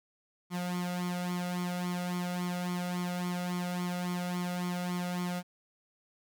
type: tone with flanger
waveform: sawtooth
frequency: 178.1 Hz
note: F3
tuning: 34 cents sharp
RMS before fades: -34 dBFS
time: 0.5-5.43 s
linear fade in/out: 50 ms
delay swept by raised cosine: 0.9 to 1.48 ms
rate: 3.6 Hz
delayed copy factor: +0.75
effects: none